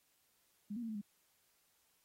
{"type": "tone with pitch steps", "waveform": "sine", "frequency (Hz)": [206.4, 240.6, 227.4, 217.3, 204.9], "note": ["G#3", "B3", "A#3", "A3", "G#3"], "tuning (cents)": [-10, -45, -43, -21, -23], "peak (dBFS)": -39, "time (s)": [0.7, 1.015], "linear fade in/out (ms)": 10, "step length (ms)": 63, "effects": ["white hiss -75 dBFS RMS until 2.04 s", "AAC 48 kbps"]}